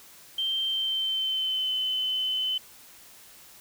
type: tone with pitch glide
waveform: sine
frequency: 3139 to 3041 Hz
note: G7 to F#7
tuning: +2 to +47 cents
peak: -25 dBFS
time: 0.38-2.58 s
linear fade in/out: 5 ms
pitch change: -55 cents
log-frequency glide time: 0.63-1.72 s
effects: white hiss -51 dBFS RMS until 3.6 s